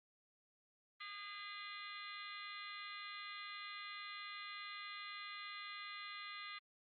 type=harmonic tone with a mistuned harmonic; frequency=408.3 Hz; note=G#4; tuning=29 cents flat; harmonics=3 / 4 / 5 / 6 / 7 / 8 / 9 / 10; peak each=-52 / -59 / -51 / -58 / -59 / -61 / -57 / -56 dBFS; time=1-6.59 s; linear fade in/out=10 ms; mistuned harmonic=9; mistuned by=-70 cents; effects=Opus 32 kbps